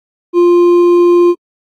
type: tone with hard clipping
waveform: triangle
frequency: 349.3 Hz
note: F4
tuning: in tune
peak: -6 dBFS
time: 0.33-1.35 s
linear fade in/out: 50 ms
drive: 8 dB
effects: AAC 48 kbps